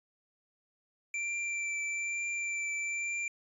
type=tone with vibrato; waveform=square; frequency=2349 Hz; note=D7; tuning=in tune; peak=-33 dBFS; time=1.14-3.28 s; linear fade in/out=2 ms; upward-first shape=triangle; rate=1.1 Hz; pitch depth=16 cents each way; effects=resampled to 24000 Hz